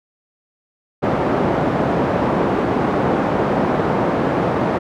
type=band-pass noise; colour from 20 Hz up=pink; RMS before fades=-18 dBFS; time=1.02-4.79 s; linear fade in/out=20 ms; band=180 to 950 Hz; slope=12 dB/octave; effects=none